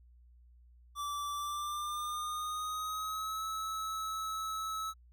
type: tone with pitch glide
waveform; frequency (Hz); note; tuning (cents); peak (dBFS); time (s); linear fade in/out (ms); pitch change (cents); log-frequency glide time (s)
square; 1163 to 1297.9; D6 to E6; -17 to -27; -36; 0.95-4.94; 50; +190; 1.33-3.44
effects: added 60 Hz sine -57 dBFS peak until 5.12 s